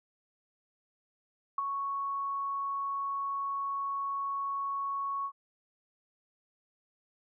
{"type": "tone with ADSR envelope", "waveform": "sine", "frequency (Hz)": 1108.7, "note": "C#6", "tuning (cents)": 0, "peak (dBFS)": -25, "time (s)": [1.58, 5.32], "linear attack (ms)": 4, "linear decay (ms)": 17, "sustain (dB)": -6, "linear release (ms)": 69, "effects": []}